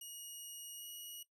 10% pulse tone with pitch glide, 2884 to 2904 Hz, F#7 to F#7, -45 to -33 cents, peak -39 dBFS, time 0.01-1.23 s, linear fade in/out 5 ms, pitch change +12 cents, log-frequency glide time 0.76-0.85 s, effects noise-tail reverb RT60 0.1 s tail -17 dB re dry

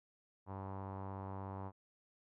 sawtooth tone with low-pass filter, 96.7 Hz, G2, 23 cents flat, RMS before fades -45 dBFS, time 0.46-1.72 s, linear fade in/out 50 ms, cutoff 960 Hz, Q 3.7, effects none

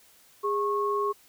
sine tone pair together, 409.8 / 1094 Hz, G#4 / C#6, -23 / -23 cents, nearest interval octave + perfect fourth, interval 1700 cents, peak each -27 dBFS, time 0.43-1.13 s, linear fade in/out 20 ms, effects white hiss -58 dBFS RMS until 1.28 s

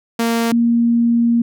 sawtooth / sine tone pair in turn, 230.9 / 234.5 Hz, A#3 / A#3, -16 / +11 cents, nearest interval unison, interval 27 cents, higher second, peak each -11 / -11 dBFS, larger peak neither, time 0.19-0.52 / 0.52-1.42 s, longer second, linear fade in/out 5 ms, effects none

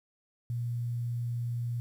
sine tone with quantisation, 119.3 Hz, A#2, 41 cents sharp, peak -30 dBFS, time 0.5-1.8 s, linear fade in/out 0 ms, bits 10, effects none

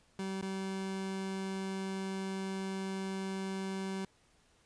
30% pulse tone with dropouts, 192 Hz, G3, 36 cents flat, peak -33 dBFS, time 0.19-4.05 s, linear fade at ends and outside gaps 2 ms, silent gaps 0.413-0.425 s, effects pink hiss -68 dBFS RMS until 4.65 s + resampled to 22050 Hz

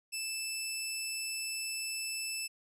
15% pulse tone, 2637 Hz, E7, in tune, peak -28 dBFS, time 0.12-2.48 s, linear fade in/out 20 ms, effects resampled to 32000 Hz

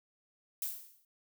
violet noise with exponential decay, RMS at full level -33 dBFS, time 0.62-1.05 s, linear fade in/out 2 ms, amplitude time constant 92 ms, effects none

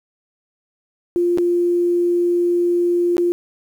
sine tone with dropouts, 349.2 Hz, F4, in tune, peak -14 dBFS, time 1.16-3.32 s, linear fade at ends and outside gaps 0 ms, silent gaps 1.375-1.384 / 3.168-3.181 s, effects 8-bit

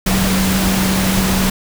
sine tone in noise, 189.8 Hz, F#3, 44 cents sharp, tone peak -15 dBFS, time 0.06-1.5 s, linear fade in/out 5 ms, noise pink, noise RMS -18 dBFS, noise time 0.06-1.5 s, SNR 0 dB, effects none

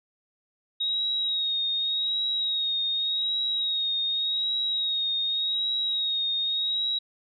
sine tone with vibrato, 3775 Hz, A#7, 21 cents sharp, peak -24 dBFS, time 0.8-6.99 s, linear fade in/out 10 ms, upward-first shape sine, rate 0.86 Hz, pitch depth 38 cents each way, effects none

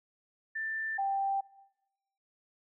sine tone pair in turn, 1776 / 785.2 Hz, A6 / G5, +16 / +3 cents, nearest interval octave + major second, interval 1413 cents, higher first, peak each -33 / -28 dBFS, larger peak second, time 0.55-0.98 / 0.98-1.41 s, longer neither, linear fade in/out 10 ms, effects noise-tail reverb RT60 1.0 s tail -21 dB re dry

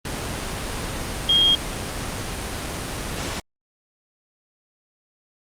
sine tone in noise, 3241 Hz, G#7, 43 cents flat, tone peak -14 dBFS, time 1.29-1.55 s, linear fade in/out 2 ms, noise pink, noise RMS -28 dBFS, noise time 0.05-3.4 s, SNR +11 dB, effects low-pass 10000 Hz 12 dB/octave + Opus 32 kbps

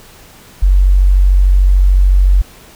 sine tone, 46.78 Hz, F#1, 20 cents sharp, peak -5 dBFS, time 0.62-2.42 s, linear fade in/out 10 ms, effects pink hiss -40 dBFS RMS until 2.75 s

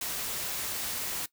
white noise, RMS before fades -34 dBFS, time 0.01-1.26 s, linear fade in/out 5 ms, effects noise-tail reverb RT60 0.1 s tail -19 dB re dry

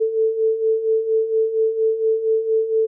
sine beating tone pair, 440.1 / 444.4 Hz, A4 / A4, 0 / +17 cents, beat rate 4.3 Hz, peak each -23 / -17 dBFS, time 0-2.87 s, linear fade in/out 20 ms, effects none

